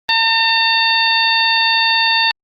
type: harmonic tone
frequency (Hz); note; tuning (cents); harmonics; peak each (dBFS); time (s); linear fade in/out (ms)
906; A#5; -50; 1 / 2 / 3 / 4 / 5; -18 / -18 / -18 / -18 / -18; 0.09-2.31; 0
effects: Opus 24 kbps